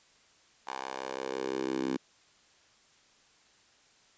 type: tone with high-pass filter sweep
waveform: 10% pulse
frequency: 66 Hz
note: C2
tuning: 16 cents sharp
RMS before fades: -35 dBFS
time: 0.67-1.97 s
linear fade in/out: 5 ms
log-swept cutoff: 820 to 270 Hz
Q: 2.8
effects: white hiss -63 dBFS RMS until 4.17 s + resampled to 16000 Hz